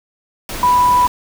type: tone in noise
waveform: sine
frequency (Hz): 987.8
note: B5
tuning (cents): 0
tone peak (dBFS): -9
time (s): 0.63-1.07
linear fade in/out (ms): 2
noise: pink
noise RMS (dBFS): -26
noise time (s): 0.49-1.08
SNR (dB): +14
effects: none